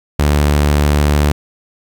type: tone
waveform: sawtooth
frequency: 73.42 Hz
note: D2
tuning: in tune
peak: -6 dBFS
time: 0.19-1.32 s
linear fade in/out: 5 ms
effects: 8-bit